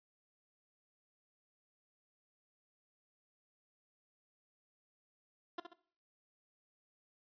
15% pulse tone with echo, 345.8 Hz, F4, 17 cents flat, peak -32 dBFS, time 5.58-5.6 s, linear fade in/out 5 ms, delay 67 ms, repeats 2, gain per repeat -8 dB, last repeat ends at 5.734 s, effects noise-tail reverb RT60 0.5 s tail -18 dB re dry + resampled to 11025 Hz

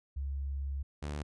sine / sawtooth tone pair in turn, 69 / 73.57 Hz, C#2 / D2, -7 / +4 cents, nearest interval minor second, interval 111 cents, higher second, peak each -33 / -32 dBFS, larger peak second, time 0.16-0.83 / 1.02-1.23 s, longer first, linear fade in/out 10 ms, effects resampled to 22050 Hz

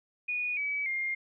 sine tone with pitch steps, 2462 / 2284 / 2119 Hz, D#7 / D7 / C7, -19 / -49 / +21 cents, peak -29 dBFS, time 0.28-1.15 s, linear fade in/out 10 ms, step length 290 ms, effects none

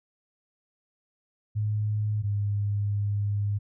sine tone pair in turn, 105.9 / 102.27 Hz, G#2 / G#2, +34 / -26 cents, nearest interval minor second, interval 60 cents, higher first, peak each -24 dBFS, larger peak neither, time 1.55-2.23 / 2.23-3.59 s, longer second, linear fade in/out 20 ms, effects none

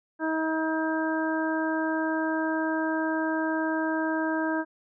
harmonic tone, 318.1 Hz, D#4, 38 cents sharp, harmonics 1 / 2 / 3 / 4 / 5, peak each -27 / -32 / -33 / -39 / -32 dBFS, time 0.19-4.65 s, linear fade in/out 50 ms, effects none

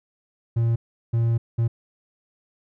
triangle tone bursts at uneven times, 115.8 Hz, A#2, 11 cents flat, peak -16 dBFS, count 3, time 0.56-0.76 / 1.13-1.38 / 1.58-1.68 s, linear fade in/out 10 ms, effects none

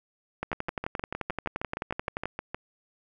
two click trains, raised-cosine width 0.5 ms, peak -15 / -17 dBFS, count 22 / 14, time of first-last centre 0.43-2.256 / 0.53-2.546 s, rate 11.5 / 6.45 Hz, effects none

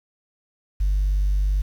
sine tone, 49 Hz, G1, in tune, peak -16 dBFS, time 0.8-1.62 s, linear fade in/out 10 ms, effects tanh soft clip ceiling -15 dBFS + 8-bit

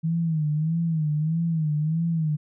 sine tone with vibrato, 158.6 Hz, D#3, 33 cents sharp, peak -21 dBFS, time 0.03-2.37 s, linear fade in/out 20 ms, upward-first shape sine, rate 1.6 Hz, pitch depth 100 cents each way, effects none

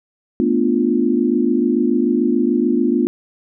sine chord, B half-diminished seventh, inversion third, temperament equal, 220 / 246.9 / 293.7 / 349.2 Hz, A3 / B3 / D4 / F4, 0 / 0 / 0 / 0 cents, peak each -21 / -17 / -20 / -19 dBFS, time 0.4-3.07 s, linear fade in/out 0 ms, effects none

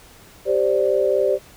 sine chord, G suspended fourth, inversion none, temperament equal, 392 / 523.3 / 587.3 Hz, G4 / C5 / D5, 0 / 0 / 0 cents, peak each -20 dBFS, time 0.45-1.39 s, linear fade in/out 50 ms, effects pink hiss -47 dBFS RMS until 1.56 s

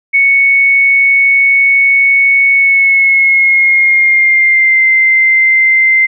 sine tone with pitch glide, 2217 to 2081 Hz, C#7 to C7, 0 to -10 cents, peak -5 dBFS, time 0.13-6.07 s, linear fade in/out 20 ms, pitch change -110 cents, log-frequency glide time 2.53-4.83 s, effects none

